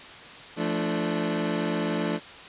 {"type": "chord", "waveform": "25% pulse", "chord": "D minor", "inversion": "first", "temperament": "equal with one note detuned", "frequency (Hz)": [171.91, 220, 293.7], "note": ["F3", "A3", "D4"], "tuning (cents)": [-27, 0, 0], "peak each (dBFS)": -26, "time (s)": [0.56, 2.2], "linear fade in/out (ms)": 50, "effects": ["white hiss -43 dBFS RMS until 2.48 s", "resampled to 8000 Hz"]}